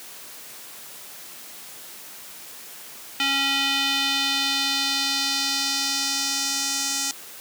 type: tone with band-pass filter sweep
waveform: square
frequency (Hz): 275.4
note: C#4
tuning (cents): -11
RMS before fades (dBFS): -24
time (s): 3.2-7.11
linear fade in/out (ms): 0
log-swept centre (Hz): 3000 to 6500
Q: 2
effects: white hiss -41 dBFS RMS until 7.4 s + high-pass 150 Hz 12 dB/octave